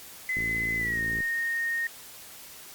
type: tone with pitch glide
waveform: sine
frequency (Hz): 2029 to 1849.9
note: B6 to A#6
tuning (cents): +46 to -14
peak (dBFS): -26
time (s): 0.29-1.87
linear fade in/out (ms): 2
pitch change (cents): -160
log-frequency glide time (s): 0.77-1
type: click train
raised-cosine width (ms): 3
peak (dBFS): -25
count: 48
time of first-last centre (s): 0.37-1.205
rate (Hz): 56.3
effects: white hiss -46 dBFS RMS until 2.74 s + Opus 48 kbps